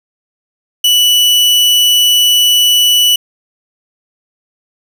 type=tone; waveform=40% pulse; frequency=2960 Hz; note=F#7; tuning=in tune; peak=-6 dBFS; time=0.84-3.16 s; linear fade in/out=5 ms; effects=7-bit